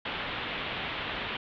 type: low-pass noise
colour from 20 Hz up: white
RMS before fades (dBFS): -35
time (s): 0.05-1.37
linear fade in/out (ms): 5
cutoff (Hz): 3500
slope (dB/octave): 48
effects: none